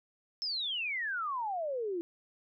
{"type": "exponential sweep", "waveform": "sine", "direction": "down", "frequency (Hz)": [5350, 329.6], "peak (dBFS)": -32, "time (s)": [0.42, 2.01], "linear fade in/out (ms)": 0, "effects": []}